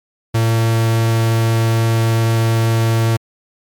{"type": "tone", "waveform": "45% pulse", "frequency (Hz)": 113.6, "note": "A#2", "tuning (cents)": -44, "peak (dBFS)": -12, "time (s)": [0.34, 3.17], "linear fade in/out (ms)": 10, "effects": ["MP3 96 kbps"]}